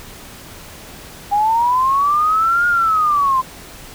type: linear two-way sweep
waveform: sine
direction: up then down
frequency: 803 to 1432 to 1023 Hz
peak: -12 dBFS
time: 1.31-3.42 s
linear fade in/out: 20 ms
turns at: 2.67 s
effects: pink hiss -37 dBFS RMS until 3.94 s